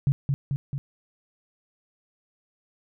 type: tone with echo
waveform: sine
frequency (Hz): 138.8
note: C#3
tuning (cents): +3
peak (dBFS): -17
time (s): 0.07-0.12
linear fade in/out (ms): 0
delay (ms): 220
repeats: 3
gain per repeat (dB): -3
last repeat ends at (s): 0.78
effects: none